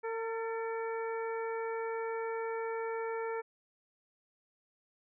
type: harmonic tone with a mistuned harmonic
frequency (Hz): 453.5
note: A#4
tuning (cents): -48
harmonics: 1 / 2 / 3 / 4 / 5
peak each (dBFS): -35 / -41 / -45 / -47 / -49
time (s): 0.03-3.42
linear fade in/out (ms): 20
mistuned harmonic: 4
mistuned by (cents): -43
effects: none